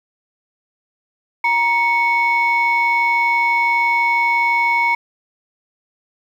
sine tone pair together, 941.3 / 2217 Hz, A#5 / C#7, +17 / 0 cents, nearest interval octave + minor third, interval 1483 cents, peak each -15 dBFS, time 1.44-4.95 s, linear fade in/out 5 ms, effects tanh soft clip ceiling -8 dBFS + 8-bit

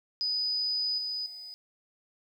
sine tone with level steps, 4978 Hz, D#8, in tune, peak -27 / -31 / -41 dBFS, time 0.21-1.54 s, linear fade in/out 0 ms, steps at 0.98 / 1.26 s, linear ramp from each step 2 ms, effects 10-bit

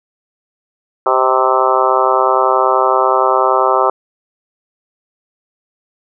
harmonic tone with a mistuned harmonic, 130.5 Hz, C3, 4 cents flat, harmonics 3 / 4 / 5 / 6 / 7 / 8 / 9 / 10, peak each -18 / -18 / -18 / -18 / -18 / -18 / -18 / -18 dBFS, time 1.06-3.9 s, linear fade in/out 2 ms, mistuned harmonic 5, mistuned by -35 cents, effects none

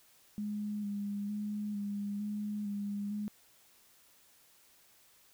sine tone with vibrato, 205.8 Hz, G#3, 16 cents flat, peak -34 dBFS, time 0.38-3.28 s, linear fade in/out 0 ms, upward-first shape square, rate 1.1 Hz, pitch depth 23 cents each way, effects white hiss -64 dBFS RMS until 5.33 s

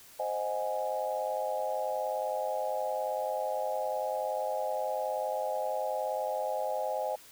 sine chord, Ab dominant seventh, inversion first, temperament equal, 523.3 / 622.3 / 740 / 830.6 Hz, C5 / Eb5 / Gb5 / Ab5, 0 / 0 / 0 / 0 cents, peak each -35 / -34 / -39 / -35 dBFS, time 0.19-7.16 s, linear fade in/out 10 ms, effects white hiss -54 dBFS RMS until 7.31 s

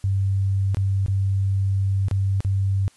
sine tone with dropouts, 97.4 Hz, G2, 11 cents flat, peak -18 dBFS, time 0.04-2.88 s, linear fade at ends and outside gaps 0 ms, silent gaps 0.746-0.77 / 1.062-1.082 / 2.084-2.112 / 2.405-2.448 s, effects white hiss -56 dBFS RMS until 2.96 s + resampled to 24000 Hz

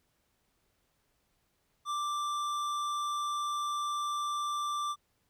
sine tone with tanh clipping, 1177 Hz, D6, 3 cents sharp, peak -33 dBFS, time 1.85-4.96 s, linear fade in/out 50 ms, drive 15 dB, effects pink hiss -75 dBFS RMS until 5.29 s

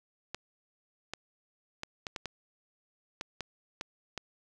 clicks, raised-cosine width 0.2 ms, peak -19 dBFS, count 10, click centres 0.346 / 1.136 / 1.834 / 2.068 / 2.162 / 2.257 / 3.211 / 3.407 / 3.811 / 4.177 s, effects none

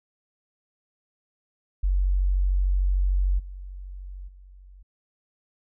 sine tone with level steps, 46.69 Hz, F#1, 16 cents sharp, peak -19 / -35 / -45 dBFS, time 1.83-4.83 s, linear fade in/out 10 ms, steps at 3.38 / 4.27 s, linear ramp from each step 20 ms, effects none

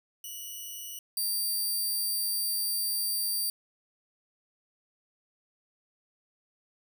5% pulse tone pair in turn, 2942 / 4699 Hz, F#7 / D8, -11 / 0 cents, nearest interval minor sixth, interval 811 cents, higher second, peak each -30 / -21 dBFS, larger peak second, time 0.24-0.99 / 1.17-3.5 s, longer second, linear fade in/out 2 ms, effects 10-bit

